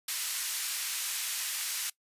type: band-pass noise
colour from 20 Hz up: white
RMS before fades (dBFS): -34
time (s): 0.08-1.9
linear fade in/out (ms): 5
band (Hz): 1700 to 13000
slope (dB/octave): 12
effects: noise-tail reverb RT60 0.1 s tail -21 dB re dry + resampled to 32000 Hz